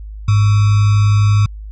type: tone with sample-and-hold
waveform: sine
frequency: 103.83 Hz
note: G#2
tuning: in tune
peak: -8 dBFS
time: 0.28-1.46 s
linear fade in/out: 5 ms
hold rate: 1225 Hz
effects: added 52 Hz sine -27 dBFS peak until 1.71 s + resampled to 16000 Hz

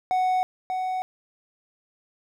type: tone pair in turn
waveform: triangle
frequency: 741 / 744.3 Hz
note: F#5 / F#5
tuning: +2 / +10 cents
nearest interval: unison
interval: 8 cents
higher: second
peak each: -18 / -23 dBFS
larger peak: first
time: 0.11-0.43 / 0.7-1.02 s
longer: neither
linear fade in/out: 0 ms
effects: none

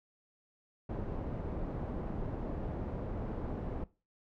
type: low-pass noise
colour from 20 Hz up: pink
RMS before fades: -38 dBFS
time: 0.89-3.84 s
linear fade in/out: 5 ms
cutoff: 620 Hz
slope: 12 dB/octave
effects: noise-tail reverb RT60 0.3 s tail -19 dB re dry

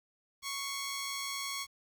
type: tone pair together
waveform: 10% pulse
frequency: 1108.7 / 2093 Hz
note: C#6 / C7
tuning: 0 / 0 cents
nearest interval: major seventh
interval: 1100 cents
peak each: -28 / -34 dBFS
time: 0.42-1.67 s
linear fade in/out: 50 ms
effects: 10-bit

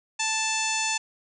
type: harmonic tone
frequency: 880 Hz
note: A5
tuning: in tune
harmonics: 1 / 2 / 3 / 4 / 5 / 6 / 7 / 8 / 9 / 10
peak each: -31 / -35 / -29 / -35 / -35 / -37 / -33 / -32 / -43 / -41 dBFS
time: 0.19-0.98 s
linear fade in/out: 10 ms
effects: none

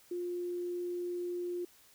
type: tone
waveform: sine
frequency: 352.9 Hz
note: F4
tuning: 18 cents sharp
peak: -34 dBFS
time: 0.11-1.65 s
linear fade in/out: 5 ms
effects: white hiss -62 dBFS RMS until 1.94 s

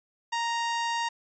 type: tone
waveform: sawtooth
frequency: 932.3 Hz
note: A#5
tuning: in tune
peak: -23 dBFS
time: 0.32-1.09 s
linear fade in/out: 10 ms
effects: resampled to 16000 Hz

